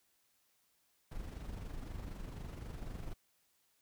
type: noise with amplitude modulation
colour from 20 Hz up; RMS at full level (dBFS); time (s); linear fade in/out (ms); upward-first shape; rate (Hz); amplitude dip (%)
brown; -42; 1.11-3.14; 10; sine; 24; 50
effects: white hiss -75 dBFS RMS until 3.81 s